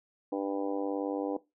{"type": "harmonic tone", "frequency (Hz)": 98.8, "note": "G2", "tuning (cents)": 14, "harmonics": [3, 4, 5, 6, 7, 8, 9, 10], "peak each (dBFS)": [-32, -41, -34, -42, -46, -40, -50, -49], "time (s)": [0.32, 1.37], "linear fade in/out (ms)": 5, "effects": ["noise-tail reverb RT60 0.2 s tail -17 dB re dry"]}